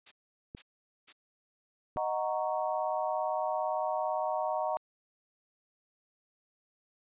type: noise bursts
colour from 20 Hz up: blue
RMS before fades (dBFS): -44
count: 3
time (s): 0.06-1.128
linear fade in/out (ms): 10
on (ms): 56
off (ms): 450
type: clicks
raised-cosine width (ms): 3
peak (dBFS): -30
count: 2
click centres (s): 0.549 / 1.962
type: chord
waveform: sine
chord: D# minor seventh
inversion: none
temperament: equal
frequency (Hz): 622.3 / 740 / 932.3 / 1108.7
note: D#5 / F#5 / A#5 / C#6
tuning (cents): 0 / 0 / 0 / 0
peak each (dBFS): -33 / -34 / -35 / -39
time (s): 1.97-4.77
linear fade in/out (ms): 0
effects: resampled to 8000 Hz